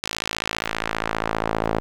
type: tone with band-pass filter sweep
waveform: sawtooth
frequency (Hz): 55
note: A1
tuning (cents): 0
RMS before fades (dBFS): -26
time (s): 0.03-1.8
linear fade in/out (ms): 0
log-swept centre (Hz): 4400 to 630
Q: 0.85
effects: 8-bit